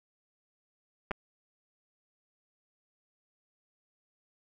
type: clicks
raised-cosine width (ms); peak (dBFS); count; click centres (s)
0.5; -18; 2; 1.11 / 1.115
effects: none